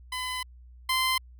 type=tone pair in turn; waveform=15% pulse; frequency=1011 / 1036.4 Hz; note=B5 / C6; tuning=+40 / -17 cents; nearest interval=unison; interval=43 cents; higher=second; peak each=-24 / -17 dBFS; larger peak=second; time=0.12-0.43 / 0.89-1.18 s; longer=first; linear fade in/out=5 ms; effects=added 61 Hz sine -47 dBFS peak until 1.39 s